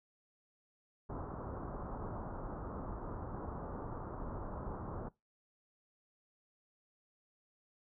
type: low-pass noise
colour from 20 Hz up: pink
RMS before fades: -43 dBFS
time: 1.09-5.09 s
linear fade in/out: 10 ms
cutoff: 1300 Hz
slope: 48 dB/octave
effects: noise-tail reverb RT60 0.2 s tail -21 dB re dry